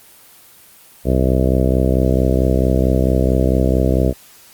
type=harmonic tone; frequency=64.5 Hz; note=C2; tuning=24 cents flat; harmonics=1 / 2 / 3 / 4 / 5 / 6 / 7 / 8 / 9 / 10; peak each=-16 / -19 / -21 / -22 / -23 / -24 / -24 / -25 / -26 / -26 dBFS; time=1.04-4.14 s; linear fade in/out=50 ms; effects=white hiss -45 dBFS RMS until 4.53 s + Opus 24 kbps